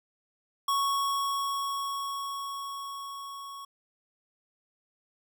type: tone with level ramp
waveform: square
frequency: 1108.7 Hz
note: C#6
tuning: in tune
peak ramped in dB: -25 to -41 dBFS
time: 0.68-3.65 s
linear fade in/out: 5 ms
effects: none